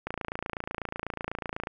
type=click train; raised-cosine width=0.5 ms; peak=-17 dBFS; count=46; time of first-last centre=0.07-1.671 s; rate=28.1 Hz; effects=none